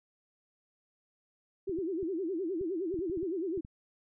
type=tone with vibrato; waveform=sine; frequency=354.4 Hz; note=F4; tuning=25 cents sharp; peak=-31 dBFS; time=1.67-3.61 s; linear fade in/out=10 ms; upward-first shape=sine; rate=9.7 Hz; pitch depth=200 cents each way
type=clicks; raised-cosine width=5 ms; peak=-35 dBFS; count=11; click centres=1.695 / 1.787 / 2.029 / 2.612 / 2.942 / 2.99 / 3.098 / 3.174 / 3.23 / 3.576 / 3.649 s
effects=none